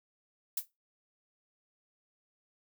violet noise with exponential decay, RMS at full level -27 dBFS, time 0.57-0.66 s, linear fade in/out 5 ms, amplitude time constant 19 ms, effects noise-tail reverb RT60 0.2 s tail -17 dB re dry

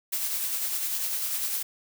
blue noise with tremolo, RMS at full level -28 dBFS, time 0.12-1.63 s, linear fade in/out 10 ms, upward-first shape sine, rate 10 Hz, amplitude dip 35%, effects none

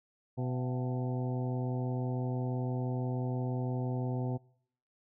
harmonic tone with a mistuned harmonic, 126 Hz, B2, 35 cents sharp, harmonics 1 / 2 / 3 / 4 / 5 / 6 / 7, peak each -32 / -38 / -42 / -44 / -46 / -48 / -49 dBFS, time 0.37-4.38 s, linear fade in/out 20 ms, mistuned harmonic 5, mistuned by +93 cents, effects noise-tail reverb RT60 0.7 s tail -26 dB re dry

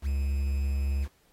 triangle tone with quantisation, 69.3 Hz, C#2, in tune, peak -23 dBFS, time 0.02-1.08 s, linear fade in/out 50 ms, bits 8, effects pink hiss -66 dBFS RMS until 1.32 s + AAC 48 kbps

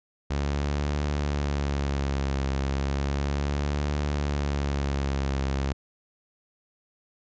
sawtooth tone with vibrato, 70.5 Hz, C#2, 30 cents sharp, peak -21 dBFS, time 0.3-5.73 s, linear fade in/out 10 ms, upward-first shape triangle, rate 0.34 Hz, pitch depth 70 cents each way, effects resampled to 16000 Hz

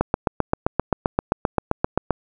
click train, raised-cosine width 1 ms, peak -3 dBFS, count 17, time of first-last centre 0.01-2.107 s, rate 7.63 Hz, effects none

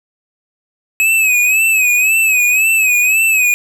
square tone with vibrato, 2555 Hz, D#7, 45 cents sharp, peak -10 dBFS, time 1-3.54 s, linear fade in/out 0 ms, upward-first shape sine, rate 1.9 Hz, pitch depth 79 cents each way, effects none

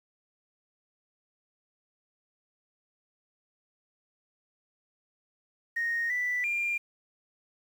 sine tone with pitch steps, 1861 / 1976 / 2394 Hz, A#6 / B6 / D7, -3 / 0 / +33 cents, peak -26 dBFS, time 5.76-6.78 s, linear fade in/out 10 ms, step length 340 ms, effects tanh soft clip ceiling -22 dBFS + 9-bit

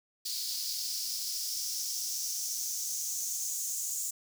white noise with high-pass filter sweep, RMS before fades -35 dBFS, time 0.25-4.11 s, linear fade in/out 10 ms, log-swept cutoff 4600 to 7000 Hz, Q 4.5, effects none

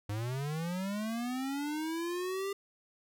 square linear sweep, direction up, 100 to 400.2 Hz, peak -34 dBFS, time 0.09-2.53 s, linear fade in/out 5 ms, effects none

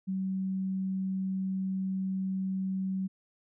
sine tone, 190 Hz, F#3, 46 cents sharp, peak -29 dBFS, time 0.07-3.08 s, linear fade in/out 20 ms, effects none

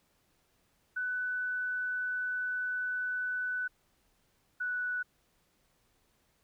sine tone pair in turn, 1495 / 1480.4 Hz, F#6 / F#6, +17 / 0 cents, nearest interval unison, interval 17 cents, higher first, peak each -31 / -31 dBFS, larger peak neither, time 0.96-3.68 / 4.6-5.03 s, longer first, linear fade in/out 10 ms, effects pink hiss -72 dBFS RMS until 6.43 s

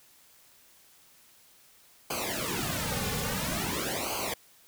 pink noise with flanger, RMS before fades -32 dBFS, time 2.1-4.34 s, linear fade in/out 5 ms, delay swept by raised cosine 0.54 to 3.14 ms, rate 0.49 Hz, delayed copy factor -1, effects white hiss -59 dBFS RMS until 4.67 s

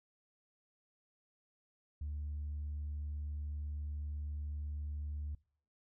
sine tone, 74 Hz, D2, 14 cents sharp, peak -36 dBFS, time 2.01-5.35 s, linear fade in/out 5 ms, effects noise-tail reverb RT60 0.5 s tail -25 dB re dry + tanh soft clip ceiling -35 dBFS

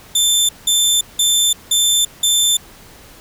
20% pulse tone bursts, 3547 Hz, A7, 13 cents sharp, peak -6 dBFS, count 5, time 0.15-2.57 s, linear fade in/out 5 ms, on 340 ms, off 180 ms, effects pink hiss -42 dBFS RMS until 3.2 s

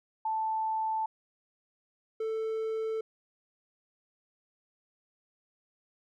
sine / triangle tone pair in turn, 880 / 442.5 Hz, A5 / A4, 0 / +10 cents, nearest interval octave, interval 1190 cents, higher first, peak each -28 dBFS, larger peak neither, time 0.25-1.06 / 2.2-3.01 s, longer neither, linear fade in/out 5 ms, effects none

